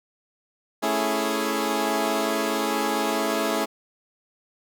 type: chord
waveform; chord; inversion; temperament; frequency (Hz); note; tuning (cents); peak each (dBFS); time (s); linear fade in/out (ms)
15% pulse; A major seventh; none; equal; 220 / 277.2 / 329.6 / 415.3; A3 / C#4 / E4 / G#4; 0 / 0 / 0 / 0; -22; 0.82-3.66; 20
effects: none